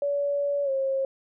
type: tone with pitch glide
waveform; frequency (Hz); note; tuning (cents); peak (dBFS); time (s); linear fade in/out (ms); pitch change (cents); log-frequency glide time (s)
sine; 570 to 538; C#5 to C5; +48 to +48; -23; 0.02-1.05; 2; -100; 0.64-0.7
effects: none